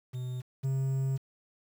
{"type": "tone pair in turn", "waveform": "triangle", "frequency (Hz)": [126.2, 134.17], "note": ["B2", "C3"], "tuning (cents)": [38, 44], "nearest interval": "minor second", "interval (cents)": 106, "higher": "second", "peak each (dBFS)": [-31, -25], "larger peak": "second", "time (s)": [[0.13, 0.42], [0.63, 1.18]], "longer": "second", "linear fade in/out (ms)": 20, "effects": ["9-bit"]}